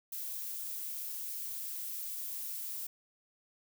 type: noise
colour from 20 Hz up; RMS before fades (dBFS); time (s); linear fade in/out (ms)
violet; -40; 0.12-2.87; 5
effects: none